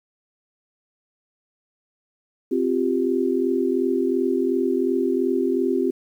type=chord; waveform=sine; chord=C suspended fourth; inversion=none; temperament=equal; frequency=261.6 / 349.2 / 392 Hz; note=C4 / F4 / G4; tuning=0 / 0 / 0 cents; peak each=-23 dBFS; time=2.51-5.91 s; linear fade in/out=10 ms; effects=9-bit